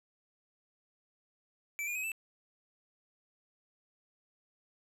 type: tone with pitch steps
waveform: square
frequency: 2323 / 2426 / 2533 / 2645 Hz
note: D7 / D#7 / D#7 / E7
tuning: -20 / -44 / +30 / +5 cents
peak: -35 dBFS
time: 1.79-2.118 s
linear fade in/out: 0 ms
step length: 82 ms
effects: none